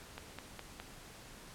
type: click train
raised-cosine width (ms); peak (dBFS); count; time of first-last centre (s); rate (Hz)
0.3; -27; 4; 0.18-0.8; 4.84
effects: pink hiss -53 dBFS RMS until 1.54 s + low-pass 12000 Hz 12 dB/octave